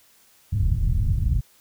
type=low-pass noise; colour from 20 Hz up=white; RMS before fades=-21 dBFS; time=0.52-1.41 s; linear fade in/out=10 ms; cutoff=110 Hz; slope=24 dB/octave; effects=white hiss -57 dBFS RMS until 1.6 s